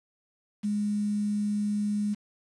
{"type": "tone with quantisation", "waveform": "sine", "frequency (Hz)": 207.5, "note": "G#3", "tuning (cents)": -1, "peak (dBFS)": -25, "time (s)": [0.63, 2.15], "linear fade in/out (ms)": 20, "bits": 8, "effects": ["resampled to 24000 Hz"]}